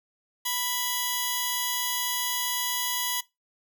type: tone pair together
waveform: 10% pulse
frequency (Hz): 987.8 / 3323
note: B5 / G#7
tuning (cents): 0 / 0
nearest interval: octave + major sixth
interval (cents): 2100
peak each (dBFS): -21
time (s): 0.45-3.21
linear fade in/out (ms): 10
effects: noise-tail reverb RT60 0.2 s tail -19 dB re dry